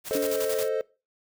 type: noise with tremolo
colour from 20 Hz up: white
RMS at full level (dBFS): -33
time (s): 0.04-0.69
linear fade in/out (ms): 50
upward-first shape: square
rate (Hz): 11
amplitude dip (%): 60
type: chord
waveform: triangle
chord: A diminished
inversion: none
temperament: equal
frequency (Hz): 440 / 523.3 / 622.3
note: A4 / C5 / Eb5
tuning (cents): 0 / 0 / 0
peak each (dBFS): -25 / -27 / -30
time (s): 0.11-0.81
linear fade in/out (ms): 0
type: tone with exponential decay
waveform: sine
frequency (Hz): 287.1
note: D4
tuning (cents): -39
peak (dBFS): -26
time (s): 0.15-0.75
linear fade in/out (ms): 2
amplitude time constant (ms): 130
effects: noise-tail reverb RT60 0.3 s tail -21 dB re dry